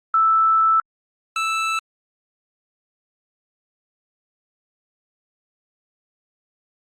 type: tone pair in turn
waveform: sine / 25% pulse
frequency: 1318.5 / 1318.5 Hz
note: E6 / E6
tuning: 0 / 0 cents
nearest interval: unison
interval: 0 cents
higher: neither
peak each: -13 / -16 dBFS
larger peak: first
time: 0.14-0.8 / 1.36-1.79 s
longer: first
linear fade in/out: 2 ms
effects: low-pass 7000 Hz 12 dB/octave + Opus 24 kbps